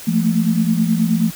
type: tone cluster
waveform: sine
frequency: 171.4 / 216.6 / 226 Hz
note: F3 / A3 / A3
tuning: -32 / -27 / +47 cents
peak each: -18 dBFS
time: 0.07-1.31 s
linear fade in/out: 10 ms
effects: white hiss -35 dBFS RMS until 1.35 s